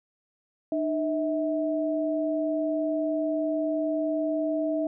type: tone pair together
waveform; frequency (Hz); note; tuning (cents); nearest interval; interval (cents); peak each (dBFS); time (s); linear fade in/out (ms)
sine; 304.4 / 645; D#4 / E5; -38 / -38; octave + minor second; 1300; -27; 0.72-4.87; 2
effects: none